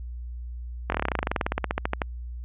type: slowing click train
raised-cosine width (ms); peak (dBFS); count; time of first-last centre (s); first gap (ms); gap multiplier
0.5; -9; 25; 0.9-2.018; 22; 1.06
effects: added 60 Hz sine -33 dBFS peak until 2.44 s + resampled to 8000 Hz